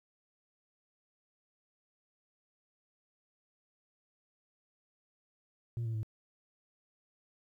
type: tone with pitch steps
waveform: sine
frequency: 117.1 / 113.11 / 109.26 Hz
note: A#2 / A2 / A2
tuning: +8 / +48 / -12 cents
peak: -30 dBFS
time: 5.77-6.031 s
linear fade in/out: 0 ms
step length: 87 ms
effects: tanh soft clip ceiling -32 dBFS + 12-bit